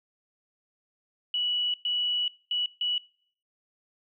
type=tone bursts at uneven times; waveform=sine; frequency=2942 Hz; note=F#7; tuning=11 cents flat; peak=-25 dBFS; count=4; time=1.34-1.74 / 1.85-2.28 / 2.51-2.66 / 2.81-2.98 s; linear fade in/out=2 ms; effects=noise-tail reverb RT60 0.6 s tail -24 dB re dry